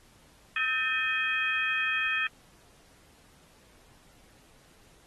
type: tone cluster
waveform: sine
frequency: 1290 / 1567 / 1803 / 2515 / 3217 Hz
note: E6 / G6 / A6 / D#7 / G7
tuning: -38 / -1 / +42 / +18 / +44 cents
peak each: -36 / -37 / -30 / -29 / -37 dBFS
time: 0.56-2.27 s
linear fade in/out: 2 ms
effects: pink hiss -60 dBFS RMS until 5.06 s + AAC 32 kbps